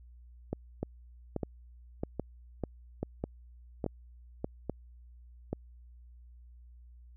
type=two click trains; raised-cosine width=2 ms; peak=-19 / -19 dBFS; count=7 / 7; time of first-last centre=0.53-5.53 / 0.83-4.444 s; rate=1.2 / 1.66 Hz; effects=added 60 Hz sine -51 dBFS peak until 7.16 s